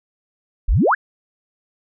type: exponential sweep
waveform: sine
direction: up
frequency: 30.58 to 1851 Hz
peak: -12 dBFS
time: 0.68-0.95 s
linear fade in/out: 10 ms
effects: none